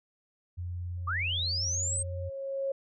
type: tone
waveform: sine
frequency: 88.2 Hz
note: F2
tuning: 18 cents sharp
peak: -33 dBFS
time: 0.57-2.3 s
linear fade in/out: 20 ms
type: tone with exponential growth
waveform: sine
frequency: 545 Hz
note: C#5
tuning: 29 cents flat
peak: -27 dBFS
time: 0.97-2.72 s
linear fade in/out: 5 ms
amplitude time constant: 380 ms
type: linear sweep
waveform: sine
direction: up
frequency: 1106 to 8500 Hz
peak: -29 dBFS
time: 1.07-2.03 s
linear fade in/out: 10 ms
effects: none